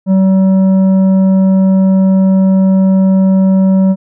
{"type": "tone with tanh clipping", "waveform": "triangle", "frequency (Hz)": 190.5, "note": "G3", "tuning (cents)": -49, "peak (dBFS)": -7, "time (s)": [0.06, 3.96], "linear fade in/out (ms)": 50, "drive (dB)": 12, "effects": []}